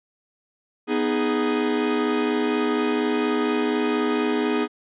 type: chord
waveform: 45% pulse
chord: G# minor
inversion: first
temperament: equal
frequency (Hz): 246.9 / 311.1 / 415.3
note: B3 / D#4 / G#4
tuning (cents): 0 / 0 / 0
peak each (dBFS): -25 / -25 / -24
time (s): 0.87-4.68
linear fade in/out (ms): 50
effects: resampled to 8000 Hz